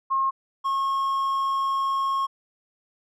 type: tone pair in turn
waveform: sine / triangle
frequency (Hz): 1075 / 1086.2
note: C6 / C#6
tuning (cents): +47 / -36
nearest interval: unison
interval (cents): 17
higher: second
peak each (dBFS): -20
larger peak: neither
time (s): 0.1-0.31 / 0.64-2.27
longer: second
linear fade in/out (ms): 20
effects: none